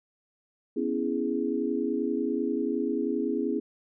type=chord; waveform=sine; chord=C# minor seventh; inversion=third; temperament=equal; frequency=246.9 / 277.2 / 329.6 / 415.3 Hz; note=B3 / C#4 / E4 / G#4; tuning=0 / 0 / 0 / 0 cents; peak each=-31 dBFS; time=0.76-3.6 s; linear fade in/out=10 ms; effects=none